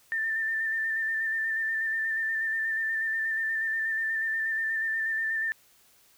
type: tone with vibrato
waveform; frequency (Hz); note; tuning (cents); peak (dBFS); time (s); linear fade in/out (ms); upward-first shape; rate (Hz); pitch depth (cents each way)
sine; 1787; A6; +26; -26; 0.12-5.52; 0; square; 8.3; 20
effects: white hiss -61 dBFS RMS until 6.17 s